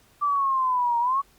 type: exponential two-way sweep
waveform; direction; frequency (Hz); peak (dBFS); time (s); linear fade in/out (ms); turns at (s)
sine; down then up; 1174.7 to 932.3 to 1132; -20; 0.21-1.22; 20; 0.99
effects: pink hiss -59 dBFS RMS until 1.38 s + Opus 48 kbps